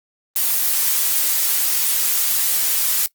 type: noise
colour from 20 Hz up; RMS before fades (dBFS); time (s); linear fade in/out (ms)
blue; -18; 0.36-3.06; 0
effects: noise-tail reverb RT60 0.1 s tail -19 dB re dry + Opus 24 kbps